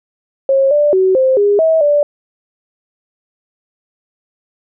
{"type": "tone with pitch steps", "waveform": "sine", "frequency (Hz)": [541, 589, 376.6, 523, 408.1, 644, 585], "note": ["C#5", "D5", "F#4", "C5", "G#4", "E5", "D5"], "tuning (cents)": [-42, 5, 31, -1, -30, -41, -7], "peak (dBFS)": -8, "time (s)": [0.49, 2.03], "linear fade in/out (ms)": 2, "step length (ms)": 220, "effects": []}